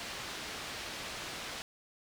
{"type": "low-pass noise", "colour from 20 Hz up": "white", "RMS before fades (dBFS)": -42, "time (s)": [0, 1.62], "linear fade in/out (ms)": 0, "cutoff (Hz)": 4200, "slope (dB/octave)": 12, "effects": []}